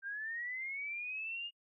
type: linear sweep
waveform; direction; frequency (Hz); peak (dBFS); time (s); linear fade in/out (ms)
sine; up; 1568 to 2861; -38; 0.02-1.51; 50
effects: noise-tail reverb RT60 0.1 s tail -25 dB re dry